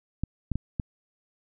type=clicks; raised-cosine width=5 ms; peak=-15 dBFS; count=4; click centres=0.236 / 0.517 / 0.556 / 0.798 s; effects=none